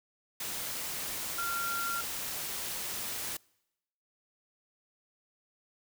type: tone in noise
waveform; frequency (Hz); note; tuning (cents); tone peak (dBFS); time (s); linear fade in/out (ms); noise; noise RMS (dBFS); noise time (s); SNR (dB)
sine; 1382; F6; -19; -32; 1.38-2.01; 5; white; -37; 0.4-3.37; +2
effects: noise-tail reverb RT60 0.9 s tail -26 dB re dry